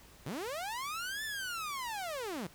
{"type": "linear two-way sweep", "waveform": "sawtooth", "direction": "up then down", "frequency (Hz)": [111.5, 1784, 153.1], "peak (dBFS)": -33, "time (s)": [0.26, 2.47], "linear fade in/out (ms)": 5, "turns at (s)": 1.24, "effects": ["pink hiss -58 dBFS RMS until 2.54 s"]}